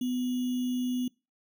sine tone with sample-and-hold, 250 Hz, B3, 21 cents sharp, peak -27 dBFS, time 0.01-1.08 s, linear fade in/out 5 ms, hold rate 3150 Hz, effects noise-tail reverb RT60 0.3 s tail -26 dB re dry

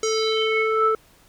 square tone with low-pass filter sweep, 440 Hz, A4, in tune, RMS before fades -21 dBFS, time 0.03-0.95 s, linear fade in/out 2 ms, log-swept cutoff 6500 to 1100 Hz, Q 5.4, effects pink hiss -55 dBFS RMS until 1.28 s

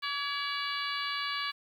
harmonic tone with a mistuned harmonic, 573 Hz, D5, 43 cents flat, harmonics 2 / 3 / 4 / 5 / 6 / 7 / 8, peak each -36 / -38 / -39 / -40 / -41 / -41 / -42 dBFS, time 0.02-1.52 s, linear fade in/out 20 ms, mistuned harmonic 3, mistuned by -44 cents, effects 10-bit

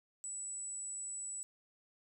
sine tone, 7902 Hz, B8, in tune, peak -40 dBFS, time 0.24-1.43 s, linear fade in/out 0 ms, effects none

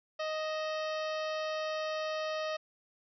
harmonic tone with a mistuned harmonic, 623 Hz, D#5, 2 cents sharp, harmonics 1 / 2 / 3 / 4 / 5 / 6 / 7 / 8 / 9, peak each -34 / -40 / -44 / -46 / -48 / -50 / -51 / -52 / -53 dBFS, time 0.19-2.57 s, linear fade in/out 10 ms, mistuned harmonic 4, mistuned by +80 cents, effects none

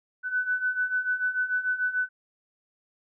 sine beating tone pair, 1495 / 1501.8 Hz, F#6 / F#6, +17 / +25 cents, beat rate 6.8 Hz, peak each -30 / -26 dBFS, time 0.23-2.09 s, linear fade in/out 50 ms, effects none

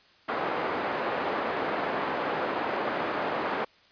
pink band-pass noise, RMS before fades -30 dBFS, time 0.28-3.65 s, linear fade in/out 10 ms, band 400 to 1500 Hz, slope 12 dB/octave, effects white hiss -59 dBFS RMS until 3.91 s + resampled to 11025 Hz

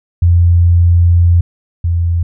sine tone pair in turn, 86.4 / 85.26 Hz, F2 / F2, -18 / -41 cents, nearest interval unison, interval 23 cents, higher first, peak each -5 / -10 dBFS, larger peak first, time 0.22-1.41 / 1.84-2.23 s, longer first, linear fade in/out 5 ms, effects none

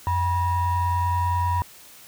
triangle ring-modulated tone, 440 Hz, A4, in tune, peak -15 dBFS, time 0.07-1.62 s, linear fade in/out 0 ms, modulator 529 Hz, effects white hiss -47 dBFS RMS until 2.07 s

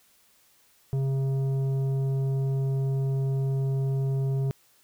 sine tone with tanh clipping, 135.1 Hz, C#3, 44 cents flat, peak -25 dBFS, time 0.93-4.51 s, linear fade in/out 0 ms, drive 9 dB, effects white hiss -62 dBFS RMS until 4.83 s

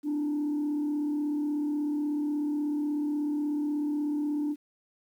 sine tone with frequency modulation, 295.3 Hz, D4, 10 cents sharp, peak -25 dBFS, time 0.03-4.56 s, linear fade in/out 50 ms, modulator 36.4 Hz, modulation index 0.35, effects tanh soft clip ceiling -24 dBFS + 10-bit

